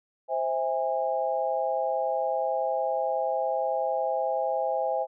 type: chord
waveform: sine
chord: C augmented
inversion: none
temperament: just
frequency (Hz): 523.3 / 654.1 / 817.6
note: C5 / E5 / G#5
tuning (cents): 0 / -14 / -27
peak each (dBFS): -29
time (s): 0.28-5.07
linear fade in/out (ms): 50
effects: none